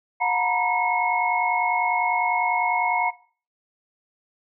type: tone cluster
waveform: sine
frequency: 723 / 918 / 968 / 2175 Hz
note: F#5 / A#5 / B5 / C#7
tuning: -40 / -27 / -35 / -33 cents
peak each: -25 dBFS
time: 0.2-3.11 s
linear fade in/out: 20 ms
effects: noise-tail reverb RT60 0.4 s tail -18 dB re dry